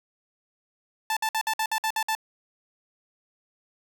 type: tone bursts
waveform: sawtooth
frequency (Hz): 880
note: A5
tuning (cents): 0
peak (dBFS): -20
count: 9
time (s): 1.1-2.151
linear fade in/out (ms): 2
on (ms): 67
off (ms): 56
effects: none